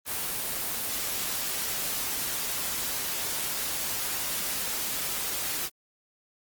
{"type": "noise", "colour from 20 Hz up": "white", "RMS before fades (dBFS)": -31, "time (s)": [0.05, 5.7], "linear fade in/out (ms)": 50, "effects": ["Opus 24 kbps"]}